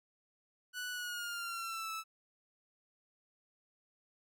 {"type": "tone with pitch glide", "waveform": "sawtooth", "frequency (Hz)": [1480, 1310.9], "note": ["F#6", "E6"], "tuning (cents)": [0, -10], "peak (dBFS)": -35, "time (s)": [0.73, 2.04], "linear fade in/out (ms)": 50, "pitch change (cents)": -210, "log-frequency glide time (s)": [0.91, 1.91], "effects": []}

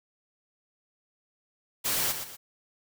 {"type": "noise with echo", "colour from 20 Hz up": "white", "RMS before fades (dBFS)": -28, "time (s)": [1.84, 2.13], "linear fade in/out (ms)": 20, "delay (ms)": 120, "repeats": 2, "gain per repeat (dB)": -8, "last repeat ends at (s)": 2.37, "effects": []}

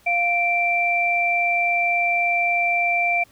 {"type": "tone pair together", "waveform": "sine", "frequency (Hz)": [698.4, 2349], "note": ["F5", "D7"], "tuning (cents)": [0, 0], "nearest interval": "octave + major sixth", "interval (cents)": 2100, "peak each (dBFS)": [-22, -19], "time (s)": [0.06, 3.24], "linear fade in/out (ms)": 10, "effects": ["pink hiss -55 dBFS RMS until 3.31 s"]}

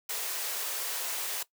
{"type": "high-pass noise", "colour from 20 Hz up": "white", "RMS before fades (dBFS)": -34, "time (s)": [0.09, 1.43], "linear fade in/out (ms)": 5, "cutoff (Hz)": 380, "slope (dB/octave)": 48, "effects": ["noise-tail reverb RT60 0.1 s tail -18 dB re dry"]}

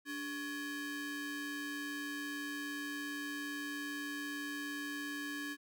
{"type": "ring-modulated tone", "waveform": "45% pulse", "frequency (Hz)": 698.5, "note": "F5", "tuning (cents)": 0, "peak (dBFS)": -36, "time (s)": [0.05, 5.57], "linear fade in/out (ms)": 50, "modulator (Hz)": 989, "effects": []}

